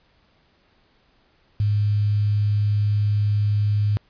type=tone with quantisation; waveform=sine; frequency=103.9 Hz; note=G#2; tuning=1 cent sharp; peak=-17 dBFS; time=1.6-3.97 s; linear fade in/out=0 ms; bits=7; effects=pink hiss -61 dBFS RMS until 4.09 s + resampled to 11025 Hz